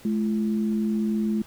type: tone pair together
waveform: sine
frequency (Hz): 214.5 / 340.5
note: A3 / F4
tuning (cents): -44 / -44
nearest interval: minor sixth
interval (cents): 800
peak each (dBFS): -22 / -31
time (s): 0.05-1.42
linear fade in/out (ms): 2
effects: pink hiss -50 dBFS RMS until 1.46 s